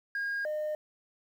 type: tone pair in turn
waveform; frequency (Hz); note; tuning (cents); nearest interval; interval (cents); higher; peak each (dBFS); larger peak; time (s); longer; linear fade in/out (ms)
sine; 1626 / 609.1; G#6 / D#5; -37 / -37; octave + perfect fourth; 1700; first; -28; neither; 0.15-0.45 / 0.45-0.75; neither; 2
effects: tanh soft clip ceiling -29 dBFS + 10-bit